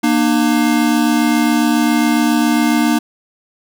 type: tone pair together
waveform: square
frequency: 234.8 / 302.1 Hz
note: A#3 / D4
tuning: +13 / +49 cents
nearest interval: major third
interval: 436 cents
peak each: -15 dBFS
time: 0.03-2.99 s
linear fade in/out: 10 ms
effects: none